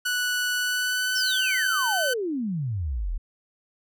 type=tone with pitch glide; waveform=sawtooth; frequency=1479 to 1518.8 Hz; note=F#6 to F#6; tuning=-1 to +45 cents; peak=-20 dBFS; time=0.05-2.14 s; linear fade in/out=10 ms; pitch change=+46 cents; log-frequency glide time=0.58-1.39 s
type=exponential sweep; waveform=sine; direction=down; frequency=5700 to 35.16 Hz; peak=-25 dBFS; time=1.15-3.18 s; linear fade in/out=10 ms
effects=none